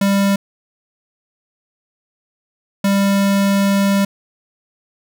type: tone pair in turn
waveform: square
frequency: 198.1 / 198.1 Hz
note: G3 / G3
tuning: +18 / +18 cents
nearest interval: unison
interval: 0 cents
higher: neither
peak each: -13 dBFS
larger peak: neither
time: 0.01-0.36 / 2.84-4.05 s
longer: second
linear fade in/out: 5 ms
effects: none